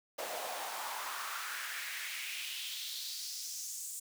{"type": "noise with high-pass filter sweep", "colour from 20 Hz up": "pink", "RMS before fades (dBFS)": -41, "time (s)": [0.18, 4], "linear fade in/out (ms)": 10, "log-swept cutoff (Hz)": [560, 8000], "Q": 2.8, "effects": []}